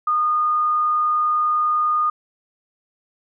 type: tone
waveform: sine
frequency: 1225 Hz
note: D#6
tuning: 27 cents flat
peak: -16 dBFS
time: 0.07-2.1 s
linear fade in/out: 5 ms
effects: none